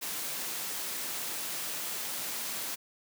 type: high-pass noise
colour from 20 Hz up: white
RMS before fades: -36 dBFS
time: 0.01-2.76 s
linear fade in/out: 20 ms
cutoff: 160 Hz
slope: 12 dB/octave
effects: none